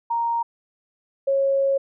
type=tone pair in turn; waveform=sine; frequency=932.3 / 547.4 Hz; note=A#5 / C#5; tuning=0 / -22 cents; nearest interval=major sixth; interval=922 cents; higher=first; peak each=-20 / -17 dBFS; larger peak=second; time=0.1-0.43 / 1.27-1.78 s; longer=second; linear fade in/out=10 ms; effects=none